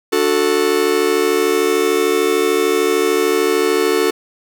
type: chord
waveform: 45% pulse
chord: D major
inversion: none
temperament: just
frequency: 293.7 / 367.1 / 440.5 Hz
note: D4 / F#4 / A4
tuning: 0 / -14 / +2 cents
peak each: -22 / -17 / -16 dBFS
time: 0.12-4.11 s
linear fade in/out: 10 ms
effects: none